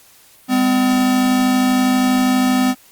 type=tone pair together; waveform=square; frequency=202 / 254.5 Hz; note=G#3 / C4; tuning=-48 / -48 cents; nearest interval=major third; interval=400 cents; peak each=-22 / -14 dBFS; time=0.48-2.75 s; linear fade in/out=50 ms; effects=white hiss -48 dBFS RMS until 2.91 s + Opus 48 kbps